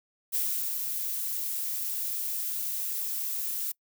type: noise with ADSR envelope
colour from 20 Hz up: violet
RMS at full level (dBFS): -28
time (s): 0.32-3.72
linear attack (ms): 25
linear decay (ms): 370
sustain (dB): -4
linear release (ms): 7
effects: noise-tail reverb RT60 0.1 s tail -25 dB re dry